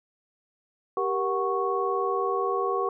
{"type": "tone cluster", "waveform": "sine", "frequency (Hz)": [392.1, 472.6, 742, 1106], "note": ["G4", "A#4", "F#5", "C#6"], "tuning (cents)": [0, 24, 5, -4], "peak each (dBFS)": [-28, -30, -32, -28], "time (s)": [0.97, 2.89], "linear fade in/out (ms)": 2, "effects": []}